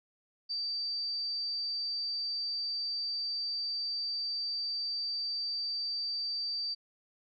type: tone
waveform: sine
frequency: 4647 Hz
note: D8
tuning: 19 cents flat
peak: -32 dBFS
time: 0.49-6.75 s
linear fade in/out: 20 ms
effects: none